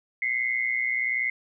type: tone pair together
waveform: sine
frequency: 2043 / 2164 Hz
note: C7 / C#7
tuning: -42 / -42 cents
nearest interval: minor second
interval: 100 cents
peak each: -26 / -27 dBFS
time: 0.22-1.3 s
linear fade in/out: 2 ms
effects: none